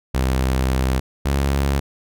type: tone pair in turn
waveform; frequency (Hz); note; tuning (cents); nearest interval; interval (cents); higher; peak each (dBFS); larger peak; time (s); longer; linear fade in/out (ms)
sawtooth; 65 / 69.12; C2 / C#2; -11 / -4; minor second; 107; second; -13; neither; 0.14-1 / 1.25-1.8; first; 10
effects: none